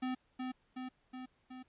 square tone with echo, 256 Hz, C4, 38 cents flat, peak -35 dBFS, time 0.02-0.15 s, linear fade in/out 10 ms, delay 370 ms, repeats 4, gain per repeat -3 dB, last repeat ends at 1.63 s, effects pink hiss -74 dBFS RMS until 1.68 s + resampled to 8000 Hz

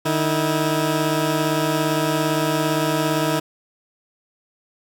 15% pulse tone pair together, 152.61 / 322.8 Hz, D#3 / E4, -33 / -36 cents, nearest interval octave + minor second, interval 1297 cents, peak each -15 dBFS, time 0.05-3.4 s, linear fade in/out 10 ms, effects none

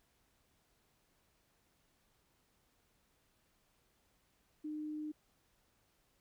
sine tone, 304.3 Hz, D#4, 38 cents flat, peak -39 dBFS, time 4.64-5.12 s, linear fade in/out 10 ms, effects pink hiss -75 dBFS RMS until 6.2 s

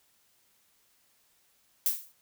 violet noise with exponential decay, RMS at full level -23 dBFS, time 1.86-2.12 s, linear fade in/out 1 ms, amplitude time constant 56 ms, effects white hiss -68 dBFS RMS until 2.21 s

